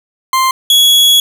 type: tone pair in turn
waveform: 40% pulse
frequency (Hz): 1048 / 3354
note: C6 / G#7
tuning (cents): +2 / +16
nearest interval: octave + minor sixth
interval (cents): 2014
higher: second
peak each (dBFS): -8 / -4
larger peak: second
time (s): 0.33-0.51 / 0.7-1.2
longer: second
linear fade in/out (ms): 2
effects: none